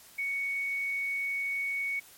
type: tone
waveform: sine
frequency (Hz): 2227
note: C#7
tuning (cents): +7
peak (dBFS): -29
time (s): 0.18-2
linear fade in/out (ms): 10
effects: white hiss -54 dBFS RMS until 2.17 s + MP3 64 kbps